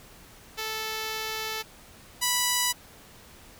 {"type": "tone pair in turn", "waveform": "5% pulse", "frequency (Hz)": [438.6, 984.6], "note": ["A4", "B5"], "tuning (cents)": [-6, -6], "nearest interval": "octave + major second", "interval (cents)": 1400, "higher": "second", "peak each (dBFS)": [-19, -11], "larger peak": "second", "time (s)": [[0.57, 1.63], [2.21, 2.73]], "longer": "first", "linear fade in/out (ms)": 20, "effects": ["pink hiss -51 dBFS RMS until 3.59 s"]}